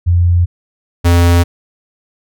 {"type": "tone pair in turn", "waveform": ["sine", "square"], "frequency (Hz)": [87.31, 86.31], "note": ["F2", "F2"], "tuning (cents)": [0, -20], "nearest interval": "unison", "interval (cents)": 20, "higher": "first", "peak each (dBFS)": -7, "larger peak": "neither", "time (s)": [[0.06, 0.46], [1.04, 1.44]], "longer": "neither", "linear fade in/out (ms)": 20, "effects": []}